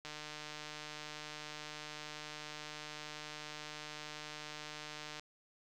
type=click train; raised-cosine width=0.2 ms; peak=-28 dBFS; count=778; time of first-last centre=0.05-5.196 s; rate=151 Hz; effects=none